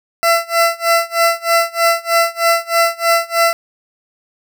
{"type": "tone with tremolo", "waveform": "20% pulse", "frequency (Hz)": 673, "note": "E5", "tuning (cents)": 36, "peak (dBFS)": -4, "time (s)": [0.23, 3.53], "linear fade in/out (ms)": 0, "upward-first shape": "sine", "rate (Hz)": 3.2, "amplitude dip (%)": 95, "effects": []}